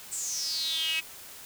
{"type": "tone with high-pass filter sweep", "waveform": "sawtooth", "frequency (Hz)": 321, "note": "E4", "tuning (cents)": -46, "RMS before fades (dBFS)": -31, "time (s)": [0.11, 1.01], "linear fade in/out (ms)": 20, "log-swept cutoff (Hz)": [8000, 2500], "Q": 9, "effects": ["white hiss -46 dBFS RMS until 1.45 s"]}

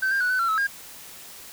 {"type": "tone with pitch steps", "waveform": "sine", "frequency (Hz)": [1540, 1596, 1476, 1509, 1359, 1297, 1618], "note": ["G6", "G6", "F#6", "F#6", "F6", "E6", "G#6"], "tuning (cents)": [-31, 31, -5, 34, -48, -28, -46], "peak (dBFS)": -18, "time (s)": [0.02, 0.671], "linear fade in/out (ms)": 10, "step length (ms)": 93, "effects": ["tanh soft clip ceiling -19 dBFS", "white hiss -43 dBFS RMS until 1.52 s"]}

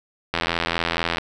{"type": "click train", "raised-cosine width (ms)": 0.3, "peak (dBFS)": -5, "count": 72, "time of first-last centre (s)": [0.34, 1.183], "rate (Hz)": 84.2, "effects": []}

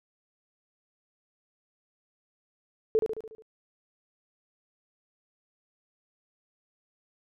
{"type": "tone with echo", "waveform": "sine", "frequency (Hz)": 440, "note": "A4", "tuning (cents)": 0, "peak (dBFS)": -19, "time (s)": [2.95, 2.99], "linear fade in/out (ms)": 0, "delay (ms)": 72, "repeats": 6, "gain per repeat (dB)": -5, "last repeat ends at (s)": 3.422, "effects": []}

